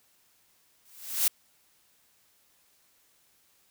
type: noise with exponential growth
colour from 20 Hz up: blue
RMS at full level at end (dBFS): -21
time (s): 0.85-1.28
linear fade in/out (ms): 5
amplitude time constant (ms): 92
effects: white hiss -66 dBFS RMS until 3.7 s